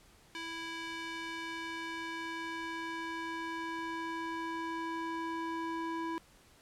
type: tone with band-pass filter sweep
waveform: square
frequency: 329.6 Hz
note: E4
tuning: in tune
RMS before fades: -39 dBFS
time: 0.35-6.18 s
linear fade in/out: 0 ms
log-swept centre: 2600 to 860 Hz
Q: 1
effects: pink hiss -62 dBFS RMS until 6.61 s + low-pass 12000 Hz 12 dB/octave